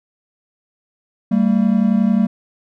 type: tone pair together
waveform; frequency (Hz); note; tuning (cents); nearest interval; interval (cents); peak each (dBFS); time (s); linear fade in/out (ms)
triangle; 196 / 227.2; G3 / A#3; 0 / -44; minor third; 256; -13; 1.31-2.27; 10
effects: none